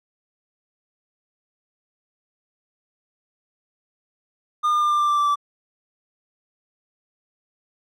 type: tone with pitch steps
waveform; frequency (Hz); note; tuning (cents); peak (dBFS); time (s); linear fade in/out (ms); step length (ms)
triangle; 1214 / 1206.3 / 1198.7 / 1191.1 / 1183.5 / 1176 / 1168.6 / 1161.2; D#6 / D6 / D6 / D6 / D6 / D6 / D6 / D6; -43 / +46 / +35 / +24 / +13 / +2 / -9 / -20; -15; 4.63-5.358; 20; 91
effects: none